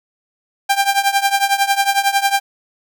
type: tone with tremolo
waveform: sawtooth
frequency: 793 Hz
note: G5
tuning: 20 cents sharp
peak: -6 dBFS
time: 0.69-2.4 s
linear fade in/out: 10 ms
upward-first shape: triangle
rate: 11 Hz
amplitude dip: 90%
effects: none